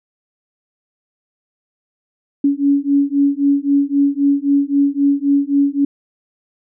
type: beating tone pair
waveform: sine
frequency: 279.8 / 283.6 Hz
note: C#4 / C#4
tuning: +16 / +40 cents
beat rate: 3.8 Hz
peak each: -15 dBFS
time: 2.44-5.85 s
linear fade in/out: 5 ms
effects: none